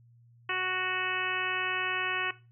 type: harmonic tone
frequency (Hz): 370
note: F#4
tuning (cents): 0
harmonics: 1 / 2 / 3 / 4 / 5 / 6 / 7 / 8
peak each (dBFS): -39 / -41 / -35 / -36 / -35 / -40 / -35 / -39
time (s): 0.49-2.31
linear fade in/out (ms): 5
effects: noise-tail reverb RT60 0.3 s tail -17 dB re dry + added 118 Hz sine -56 dBFS peak until 2.51 s